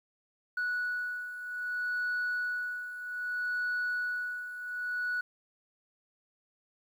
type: beating tone pair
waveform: sine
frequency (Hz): 1471 / 1471.63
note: F#6 / F#6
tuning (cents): -11 / -10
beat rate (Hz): 0.63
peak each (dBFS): -36 / -31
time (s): 0.57-5.21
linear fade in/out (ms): 5
effects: tanh soft clip ceiling -27 dBFS + 10-bit